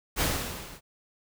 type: noise with level ramp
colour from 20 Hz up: pink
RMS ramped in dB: -23 to -48 dBFS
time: 0.16-0.81 s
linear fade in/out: 50 ms
effects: none